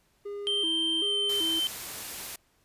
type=tone with vibrato; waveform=triangle; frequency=364.6 Hz; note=F#4; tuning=25 cents flat; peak=-32 dBFS; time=0.25-1.6 s; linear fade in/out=10 ms; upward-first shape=square; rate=1.3 Hz; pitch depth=190 cents each way
type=tone with pitch glide; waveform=triangle; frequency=3136 to 3098 Hz; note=G7 to G7; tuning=0 to -21 cents; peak=-24 dBFS; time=0.47-1.67 s; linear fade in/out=0 ms; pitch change=-21 cents; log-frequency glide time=1.04-1.16 s
type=noise; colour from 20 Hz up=white; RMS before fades=-38 dBFS; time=1.29-2.36 s; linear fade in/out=5 ms
effects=pink hiss -68 dBFS RMS until 2.64 s + resampled to 32000 Hz